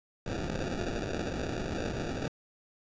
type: noise with sample-and-hold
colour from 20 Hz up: white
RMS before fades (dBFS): -34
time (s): 0.26-2.28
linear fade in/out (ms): 2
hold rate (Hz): 1050
effects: resampled to 16000 Hz